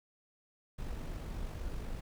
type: noise with amplitude modulation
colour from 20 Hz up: brown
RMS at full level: -38 dBFS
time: 0.78-2.01 s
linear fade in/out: 10 ms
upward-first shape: sine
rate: 48.1 Hz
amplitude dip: 35%
effects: none